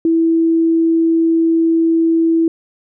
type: tone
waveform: sine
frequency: 328.6 Hz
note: E4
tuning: 5 cents flat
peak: -10 dBFS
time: 0.05-2.48 s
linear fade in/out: 2 ms
effects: none